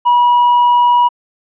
triangle tone with hard clipping, 969 Hz, B5, 33 cents flat, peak -6 dBFS, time 0.05-1.09 s, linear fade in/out 20 ms, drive 1 dB, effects resampled to 8000 Hz

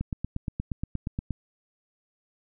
click train, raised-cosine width 5 ms, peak -17 dBFS, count 12, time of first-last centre 0.01-1.307 s, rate 8.48 Hz, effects none

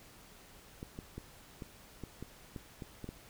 clicks, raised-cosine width 3 ms, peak -29 dBFS, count 10, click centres 0.829 / 0.989 / 1.18 / 1.622 / 2.037 / 2.226 / 2.562 / 2.822 / 3.043 / 3.09 s, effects pink hiss -57 dBFS RMS until 3.29 s

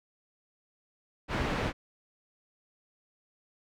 pink low-pass noise, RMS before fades -31 dBFS, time 1.28-1.73 s, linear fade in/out 50 ms, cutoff 2600 Hz, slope 12 dB/octave, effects none

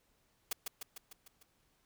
white noise with echo, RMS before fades -35 dBFS, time 0.51-0.53 s, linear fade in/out 5 ms, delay 150 ms, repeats 6, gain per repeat -4 dB, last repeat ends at 1.43 s, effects pink hiss -74 dBFS RMS until 1.85 s

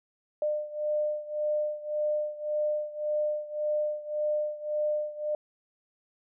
sine beating tone pair, 601 / 602.8 Hz, D5 / D5, +40 / +45 cents, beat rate 1.8 Hz, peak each -29 / -32 dBFS, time 0.42-5.35 s, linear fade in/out 2 ms, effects none

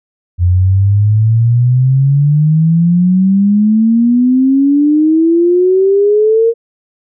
sine exponential sweep, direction up, 87 to 466.2 Hz, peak -6 dBFS, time 0.38-6.54 s, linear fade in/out 50 ms, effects none

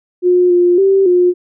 sine tone with pitch steps, 358.9 / 352.9 / 388.6 / 357.3 Hz, F4 / F4 / G4 / F4, +47 / +18 / -15 / +40 cents, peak -7 dBFS, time 0.22-1.34 s, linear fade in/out 50 ms, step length 280 ms, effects none

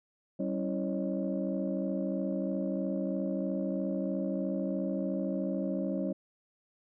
sine tone cluster, 191.9 / 275.1 / 328.8 / 548 / 611 Hz, G3 / C#4 / E4 / C#5 / D#5, -37 / -13 / -4 / -20 / -32 cents, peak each -33 / -35 / -37 / -37 / -40 dBFS, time 0.39-6.13 s, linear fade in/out 10 ms, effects tanh soft clip ceiling -20 dBFS

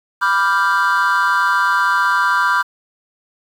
triangle chord, G dominant seventh, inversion first, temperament equal, 987.8 / 1174.7 / 1396.9 / 1568 Hz, B5 / D6 / F6 / G6, 0 / 0 / 0 / 0 cents, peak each -16 dBFS, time 0.21-2.63 s, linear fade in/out 20 ms, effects tanh soft clip ceiling -5 dBFS + 7-bit

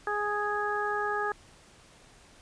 harmonic tone, 415.3 Hz, G#4, in tune, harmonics 1 / 2 / 3 / 4, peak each -33 / -33 / -33 / -33 dBFS, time 0.07-1.32 s, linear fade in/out 2 ms, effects pink hiss -56 dBFS RMS until 2.41 s + resampled to 22050 Hz

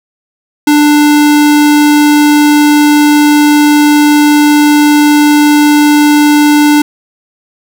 square tone, 295.8 Hz, D4, 13 cents sharp, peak -4 dBFS, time 0.67-6.82 s, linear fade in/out 5 ms, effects none

